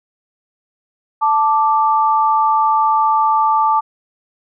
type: tone pair together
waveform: sine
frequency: 880 / 1174.7 Hz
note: A5 / D6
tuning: 0 / 0 cents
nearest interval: perfect fourth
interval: 500 cents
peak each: -13 / -15 dBFS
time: 1.21-3.81 s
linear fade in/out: 20 ms
effects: none

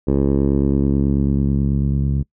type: tone with low-pass filter sweep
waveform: 10% pulse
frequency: 69.2 Hz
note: C#2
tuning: 2 cents flat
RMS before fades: -17 dBFS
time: 0.07-2.23 s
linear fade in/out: 10 ms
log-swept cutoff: 460 to 140 Hz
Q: 1.3
effects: noise-tail reverb RT60 0.1 s tail -24 dB re dry

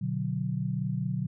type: chord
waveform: sine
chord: B minor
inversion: none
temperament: just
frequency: 123.47 / 148.16 / 185.21 Hz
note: B2 / D3 / F#3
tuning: 0 / +16 / +2 cents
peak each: -32 dBFS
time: 0.01-1.27 s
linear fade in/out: 10 ms
effects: none

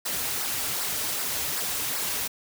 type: noise with flanger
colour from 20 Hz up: white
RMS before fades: -29 dBFS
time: 0.05-2.28 s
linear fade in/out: 10 ms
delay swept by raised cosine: 0.29 to 5.89 ms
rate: 2.6 Hz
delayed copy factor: -0.6
effects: none

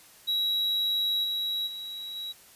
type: tone with level steps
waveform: triangle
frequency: 3873 Hz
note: B7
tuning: 35 cents flat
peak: -23 / -26 / -34 / -32 dBFS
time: 0.27-2.33 s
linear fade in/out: 20 ms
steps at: 1.23 / 1.66 / 2.15 s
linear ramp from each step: 20 ms
effects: white hiss -54 dBFS RMS until 2.55 s + resampled to 32000 Hz

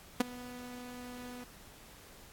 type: tone with ADSR envelope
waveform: sawtooth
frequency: 246.9 Hz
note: B3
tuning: in tune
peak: -18 dBFS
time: 0.2-1.44 s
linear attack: 6 ms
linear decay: 15 ms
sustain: -22 dB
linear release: 6 ms
effects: pink hiss -55 dBFS RMS until 2.32 s + AAC 64 kbps

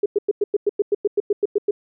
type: tone bursts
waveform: sine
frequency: 410 Hz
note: G#4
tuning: 22 cents flat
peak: -14 dBFS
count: 14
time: 0.03-1.71 s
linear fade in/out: 5 ms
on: 29 ms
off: 98 ms
effects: none

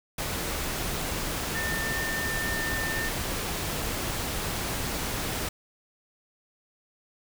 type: tone in noise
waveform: sine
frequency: 1801 Hz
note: A6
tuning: 40 cents sharp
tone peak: -30 dBFS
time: 1.55-3.09 s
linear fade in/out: 5 ms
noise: pink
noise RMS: -31 dBFS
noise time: 0.18-5.49 s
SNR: -2 dB
effects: none

